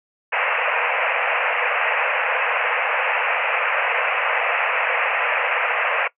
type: band-pass noise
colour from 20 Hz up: white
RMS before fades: -21 dBFS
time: 0.32-6.08 s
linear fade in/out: 10 ms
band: 470 to 2700 Hz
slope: 96 dB/octave
effects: noise-tail reverb RT60 0.1 s tail -21 dB re dry